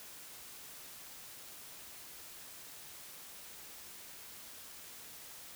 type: silence
effects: white hiss -51 dBFS RMS until 5.55 s